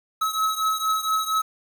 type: beating tone pair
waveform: square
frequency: 1287 / 1291.3 Hz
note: E6 / E6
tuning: -42 / -36 cents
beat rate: 4.3 Hz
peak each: -24 / -27 dBFS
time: 0.21-1.42 s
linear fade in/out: 10 ms
effects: 8-bit